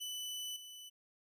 sawtooth tone with level steps, 2988 Hz, F#7, 16 cents sharp, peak -37 / -46 dBFS, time 0-0.9 s, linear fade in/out 20 ms, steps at 0.56 s, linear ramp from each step 5 ms, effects none

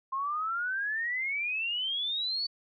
sine exponential sweep, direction up, 1053 to 4537 Hz, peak -29 dBFS, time 0.12-2.47 s, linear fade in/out 10 ms, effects none

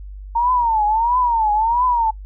sine tone with vibrato, 917 Hz, A#5, 29 cents flat, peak -14 dBFS, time 0.35-2.11 s, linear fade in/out 10 ms, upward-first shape triangle, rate 1.5 Hz, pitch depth 180 cents each way, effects noise-tail reverb RT60 0.1 s tail -22 dB re dry + added 49 Hz sine -31 dBFS peak until 2.25 s

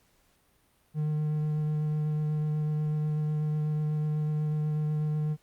triangle tone with vibrato, 152.1 Hz, D#3, 39 cents flat, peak -24 dBFS, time 0.94-5.37 s, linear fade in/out 50 ms, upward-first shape triangle, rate 8.1 Hz, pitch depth 13 cents each way, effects pink hiss -67 dBFS RMS until 5.42 s + Opus 48 kbps

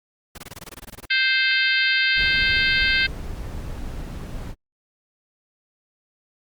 pink noise bursts, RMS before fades -37 dBFS, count 14, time 0.35-1.057 s, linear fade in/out 5 ms, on 31 ms, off 21 ms
harmonic tone, 523.3 Hz, C5, in tune, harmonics 3 / 4 / 5 / 6 / 7 / 8 / 9, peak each -21 / -23 / -25 / -27 / -28 / -29 / -30 dBFS, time 1.1-3.07 s, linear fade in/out 10 ms
brown noise, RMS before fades -31 dBFS, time 2.15-4.55 s, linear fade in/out 50 ms
effects Opus 48 kbps

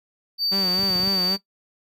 triangle tone, 4606 Hz, D8, 34 cents flat, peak -19 dBFS, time 0.38-1.38 s, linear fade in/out 50 ms
sawtooth tone with vibrato, 187.6 Hz, F#3, 24 cents sharp, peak -22 dBFS, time 0.51-1.37 s, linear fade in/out 20 ms, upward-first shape sine, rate 3.8 Hz, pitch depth 80 cents each way
clicks, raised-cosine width 5 ms, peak -21 dBFS, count 7, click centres 0.792 / 0.832 / 0.904 / 0.956 / 0.999 / 1.034 / 1.075 s
effects noise-tail reverb RT60 0.1 s tail -17 dB re dry + high-pass 100 Hz 12 dB/octave

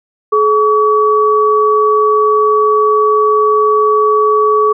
sine tone pair together, 426.1 / 1136.5 Hz, G#4 / C#6, +44 / +43 cents, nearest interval octave + perfect fourth, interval 1699 cents, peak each -10 dBFS, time 0.32-4.73 s, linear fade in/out 10 ms, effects none

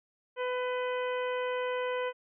harmonic tone with a mistuned harmonic, 500 Hz, B4, 21 cents sharp, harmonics 1 / 2 / 3 / 4 / 5 / 6, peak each -31 / -37 / -41 / -43 / -45 / -47 dBFS, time 0.36-2.13 s, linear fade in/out 50 ms, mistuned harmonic 6, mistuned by +33 cents, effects none

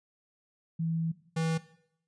sine / square tone pair in turn, 163.9 / 162.2 Hz, E3 / E3, -10 / -28 cents, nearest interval unison, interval 18 cents, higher first, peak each -28 dBFS, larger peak neither, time 0.79-1.12 / 1.36-1.58 s, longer first, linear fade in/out 10 ms, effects noise-tail reverb RT60 0.7 s tail -17 dB re dry + resampled to 22050 Hz

